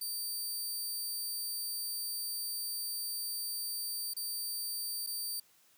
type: tone with dropouts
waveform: 15% pulse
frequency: 4640 Hz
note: D8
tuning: 22 cents flat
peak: -29 dBFS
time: 0.01-5.4 s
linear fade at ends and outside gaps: 5 ms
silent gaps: 4.137-4.165 / 5.065-5.071 s
effects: white hiss -66 dBFS RMS until 5.77 s + high-pass 100 Hz 12 dB/octave